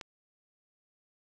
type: click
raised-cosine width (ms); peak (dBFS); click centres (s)
0.2; -24; 0.012
effects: none